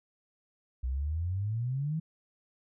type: exponential sweep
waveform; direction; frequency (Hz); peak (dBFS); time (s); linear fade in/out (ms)
sine; up; 60.8 to 164.1; -29; 0.83-2; 10
effects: none